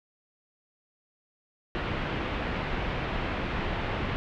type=low-pass noise; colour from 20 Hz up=pink; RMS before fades=-31 dBFS; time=1.75-4.16 s; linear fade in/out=0 ms; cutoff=3000 Hz; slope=24 dB/octave; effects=none